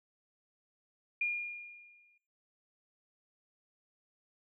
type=tone with exponential decay; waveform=sine; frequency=2419 Hz; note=D#7; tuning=49 cents flat; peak=-28 dBFS; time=1.21-2.18 s; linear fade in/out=5 ms; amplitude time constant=210 ms; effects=noise-tail reverb RT60 0.6 s tail -26 dB re dry